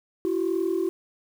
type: tone pair together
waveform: sine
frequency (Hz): 336.9 / 378.2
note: E4 / F#4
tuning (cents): +38 / +38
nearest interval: major second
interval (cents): 200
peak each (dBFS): -24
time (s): 0.25-0.89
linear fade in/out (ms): 0
effects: tanh soft clip ceiling -18 dBFS + 8-bit